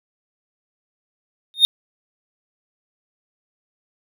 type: tone with exponential growth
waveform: triangle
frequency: 3684 Hz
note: A#7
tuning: 21 cents flat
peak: -3 dBFS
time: 1.54-1.65 s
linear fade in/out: 0 ms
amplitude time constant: 22 ms
effects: none